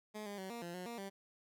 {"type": "tone with pitch steps", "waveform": "15% pulse", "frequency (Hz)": [212.6, 203, 189.6, 235.4, 172.5, 181.2, 235.4, 196.1], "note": ["G#3", "G#3", "F#3", "A#3", "F3", "F#3", "A#3", "G3"], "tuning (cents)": [41, -39, 43, 17, -21, -36, 17, 1], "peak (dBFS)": -37, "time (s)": [0.14, 1.1], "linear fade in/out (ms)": 20, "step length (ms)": 120, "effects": []}